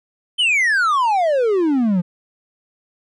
triangle exponential sweep, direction down, 3136 to 169.2 Hz, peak -12 dBFS, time 0.38-2.02 s, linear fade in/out 20 ms, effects resampled to 24000 Hz

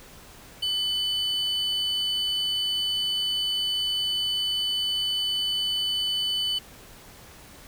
triangle tone pair together, 3000 / 4495 Hz, F#7 / C#8, +23 / +23 cents, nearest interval perfect fifth, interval 700 cents, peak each -23 / -32 dBFS, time 0.62-6.59 s, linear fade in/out 10 ms, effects pink hiss -48 dBFS RMS until 7.67 s

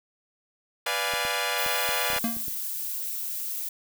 10% pulse chord, B diminished seventh, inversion none, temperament equal, 493.9 / 587.3 / 698.5 / 830.6 Hz, B4 / D5 / F5 / Ab5, 0 / 0 / 0 / 0 cents, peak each -23 dBFS, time 0.86-2.19 s, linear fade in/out 5 ms
clicks, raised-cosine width 3 ms, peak -29 dBFS, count 9, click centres 1.137 / 1.251 / 1.663 / 1.89 / 2.102 / 2.133 / 2.164 / 2.368 / 2.482 s
violet noise, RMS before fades -32 dBFS, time 1.58-3.69 s, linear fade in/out 5 ms
square tone with exponential decay, 229.7 Hz, A#3, 25 cents flat, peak -23 dBFS, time 2.24-2.51 s, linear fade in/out 2 ms, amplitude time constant 57 ms
effects none

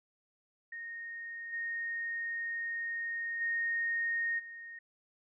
sine tone with level steps, 1854 Hz, A#6, 10 cents flat, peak -40 / -34 / -30 / -44 dBFS, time 0.72-4.79 s, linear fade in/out 5 ms, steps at 1.52 / 3.4 / 4.38 s, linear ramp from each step 20 ms, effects none

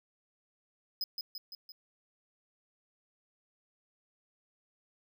square tone with echo, 5040 Hz, D#8, 21 cents sharp, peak -32 dBFS, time 1.01-1.04 s, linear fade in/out 2 ms, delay 170 ms, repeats 4, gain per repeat -4 dB, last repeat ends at 1.72 s, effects none

